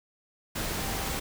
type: tone in noise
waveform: sine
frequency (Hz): 784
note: G5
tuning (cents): 0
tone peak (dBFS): -41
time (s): 0.82-1.17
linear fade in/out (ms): 10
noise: pink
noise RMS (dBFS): -32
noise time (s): 0.55-1.2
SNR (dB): -12
effects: none